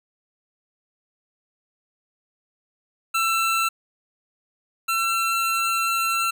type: tone pair in turn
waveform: 25% pulse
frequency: 1339 / 1349.1 Hz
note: E6 / E6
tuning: +27 / +40 cents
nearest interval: unison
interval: 13 cents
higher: second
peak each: -16 / -17 dBFS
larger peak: first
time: 3.14-3.69 / 4.88-6.31 s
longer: second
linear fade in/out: 10 ms
effects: none